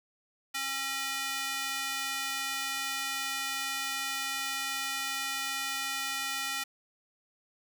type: tone with high-pass filter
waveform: square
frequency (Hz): 271.3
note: C#4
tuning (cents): -37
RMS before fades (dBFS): -34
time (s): 0.54-6.64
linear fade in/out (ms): 10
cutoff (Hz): 1800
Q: 0.87
effects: none